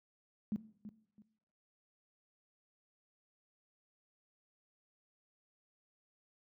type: tone with echo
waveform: sine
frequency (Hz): 211.8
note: G#3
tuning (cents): +34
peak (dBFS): -32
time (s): 0.52-0.56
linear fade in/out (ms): 0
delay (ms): 330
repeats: 2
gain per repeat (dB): -12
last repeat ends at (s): 1.22
effects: noise-tail reverb RT60 0.7 s tail -17 dB re dry + high-pass 100 Hz 12 dB/octave